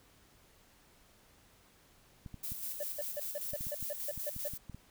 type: clicks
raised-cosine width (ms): 5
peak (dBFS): -33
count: 12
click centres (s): 2.262 / 2.343 / 2.52 / 3.533 / 3.609 / 3.669 / 3.827 / 4.177 / 4.364 / 4.536 / 4.697 / 4.746
type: noise with tremolo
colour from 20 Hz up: violet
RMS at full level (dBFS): -39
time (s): 2.43-4.58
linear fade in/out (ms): 10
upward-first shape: square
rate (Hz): 5.1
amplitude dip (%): 40
type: tone bursts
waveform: triangle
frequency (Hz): 587.3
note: D5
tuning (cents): 0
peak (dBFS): -33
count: 10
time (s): 2.8-4.48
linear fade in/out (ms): 5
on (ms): 33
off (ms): 150
effects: pink hiss -64 dBFS RMS until 4.9 s